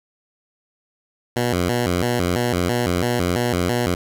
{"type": "tone with vibrato", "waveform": "10% pulse", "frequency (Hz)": 103.7, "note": "G#2", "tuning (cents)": -2, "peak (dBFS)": -10, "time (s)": [1.36, 3.95], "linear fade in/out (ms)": 5, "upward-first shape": "square", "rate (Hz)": 3, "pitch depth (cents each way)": 270, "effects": []}